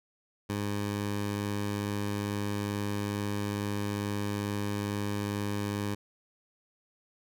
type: tone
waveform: 15% pulse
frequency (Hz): 102.3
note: G#2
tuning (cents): -26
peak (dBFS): -24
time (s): 0.49-5.95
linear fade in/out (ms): 10
effects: none